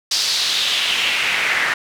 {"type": "noise with band-pass filter sweep", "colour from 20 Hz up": "pink", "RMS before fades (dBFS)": -19, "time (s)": [0.11, 1.74], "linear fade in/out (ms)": 5, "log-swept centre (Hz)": [4900, 1800], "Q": 2.8, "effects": []}